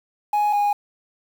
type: tone pair in turn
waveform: sine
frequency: 833 / 821.5 Hz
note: G#5 / G#5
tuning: +5 / -19 cents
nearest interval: unison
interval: 24 cents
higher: first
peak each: -14 dBFS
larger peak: neither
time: 0.33-0.53 / 0.53-0.73 s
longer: neither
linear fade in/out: 5 ms
effects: tanh soft clip ceiling -16 dBFS + 7-bit